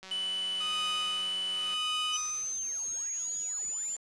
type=click train; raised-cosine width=0.2 ms; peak=-30 dBFS; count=324; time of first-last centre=0.03-1.739 s; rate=189 Hz
type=tone; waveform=triangle; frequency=2986 Hz; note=F#7; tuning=15 cents sharp; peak=-29 dBFS; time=0.11-2.17 s; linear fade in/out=5 ms
type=tone with tremolo; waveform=sawtooth; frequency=1244.5 Hz; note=D#6; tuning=in tune; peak=-30 dBFS; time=0.6-2.53 s; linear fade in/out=10 ms; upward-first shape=sine; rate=0.91 Hz; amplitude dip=95%
type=linear sweep; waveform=sine; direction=up; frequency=6000 to 7150 Hz; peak=-32 dBFS; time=2.12-3.97 s; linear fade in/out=20 ms
effects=resampled to 22050 Hz + 8-bit